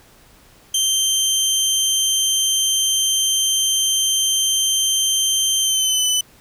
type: tone with pitch glide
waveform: 20% pulse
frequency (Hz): 3135 to 3009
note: G7 to F#7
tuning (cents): -1 to +28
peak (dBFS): -10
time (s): 0.74-6.21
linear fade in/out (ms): 5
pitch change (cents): -71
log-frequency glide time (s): 5.6-6.06
effects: pink hiss -50 dBFS RMS until 6.4 s